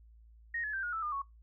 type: tone with pitch steps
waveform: sine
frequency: 1864.7 / 1709.9 / 1568 / 1437.9 / 1318.5 / 1209.1 / 1108.8 Hz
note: A#6 / A6 / G6 / F#6 / E6 / D#6 / C#6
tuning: 0 / -50 / 0 / -50 / 0 / -50 / 0 cents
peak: -33 dBFS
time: 0.54-1.219 s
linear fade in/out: 5 ms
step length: 97 ms
effects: noise-tail reverb RT60 0.2 s tail -22 dB re dry + added 56 Hz sine -55 dBFS peak until 1.42 s